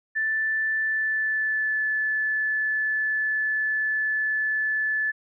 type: tone with pitch glide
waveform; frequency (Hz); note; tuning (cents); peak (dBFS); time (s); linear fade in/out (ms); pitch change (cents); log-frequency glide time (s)
sine; 1760 to 1735.8; A6 to A6; 0 to -24; -22; 0.15-5.12; 20; -24; 0.82-1.82
effects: none